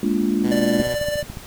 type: chord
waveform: sine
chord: Bb dominant seventh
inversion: third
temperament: just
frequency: 209.8 / 233.1 / 291.4 / 349.6 Hz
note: Ab3 / Bb3 / D4 / F4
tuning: +18 / 0 / -13 / +2 cents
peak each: -21 / -23 / -23 / -25 dBFS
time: 0.03-0.82 s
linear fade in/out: 2 ms
type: tone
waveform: 10% pulse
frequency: 124.4 Hz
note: B2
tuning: 13 cents sharp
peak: -20 dBFS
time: 0.43-0.96 s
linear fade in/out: 20 ms
type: tone with tremolo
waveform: square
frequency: 590 Hz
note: D5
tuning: 8 cents sharp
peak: -20 dBFS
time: 0.51-1.23 s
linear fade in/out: 10 ms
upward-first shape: triangle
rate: 18 Hz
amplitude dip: 50%
type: click train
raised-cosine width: 5 ms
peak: -19 dBFS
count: 9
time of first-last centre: 0.8-1.371 s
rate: 14 Hz
effects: pink hiss -40 dBFS RMS until 1.46 s